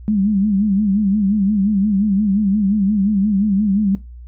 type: tone with vibrato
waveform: sine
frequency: 202.9 Hz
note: G#3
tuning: 40 cents flat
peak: -13 dBFS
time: 0.08-3.95 s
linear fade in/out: 0 ms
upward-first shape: sine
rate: 5.7 Hz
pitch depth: 110 cents each way
effects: noise-tail reverb RT60 0.2 s tail -17 dB re dry + added 60 Hz sine -33 dBFS peak until 4.27 s